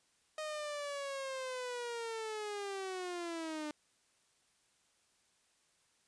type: linear sweep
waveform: sawtooth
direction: down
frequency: 622.3 to 297.3 Hz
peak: -35 dBFS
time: 0.38-3.71 s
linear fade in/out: 2 ms
effects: white hiss -73 dBFS RMS until 6.07 s + resampled to 22050 Hz